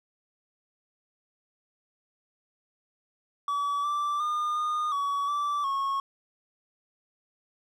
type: tone with pitch steps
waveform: triangle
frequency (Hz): 1144 / 1170 / 1213 / 1222 / 1130 / 1163 / 1096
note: D6 / D6 / D#6 / D#6 / C#6 / D6 / C#6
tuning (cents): -46 / -7 / -44 / -32 / +33 / -17 / -20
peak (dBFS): -24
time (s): 3.48-6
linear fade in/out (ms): 2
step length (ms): 360
effects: none